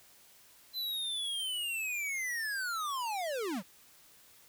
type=linear sweep; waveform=square; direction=down; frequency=4068 to 159.5 Hz; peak=-34 dBFS; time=0.73-3.63 s; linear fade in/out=50 ms; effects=white hiss -60 dBFS RMS until 4.48 s